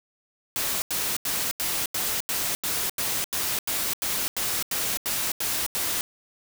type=noise bursts; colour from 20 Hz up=white; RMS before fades=-27 dBFS; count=16; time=0.56-6.01 s; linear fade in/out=0 ms; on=260 ms; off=86 ms; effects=none